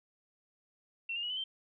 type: tone with pitch steps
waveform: sine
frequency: 2715 / 2812 / 2913 / 3018 / 3126 Hz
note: F7 / F7 / F#7 / F#7 / G7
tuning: -50 / +11 / -28 / +34 / -6 cents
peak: -34 dBFS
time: 1.09-1.44 s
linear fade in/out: 5 ms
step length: 70 ms
effects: none